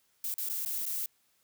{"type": "noise with dropouts", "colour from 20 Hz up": "violet", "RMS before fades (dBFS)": -34, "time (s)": [0.24, 1.06], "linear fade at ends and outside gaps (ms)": 2, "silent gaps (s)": [[0.341, 0.381], [0.489, 0.497], [0.65, 0.659], [0.856, 0.863]], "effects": ["white hiss -71 dBFS RMS until 1.43 s", "high-pass 60 Hz 12 dB/octave"]}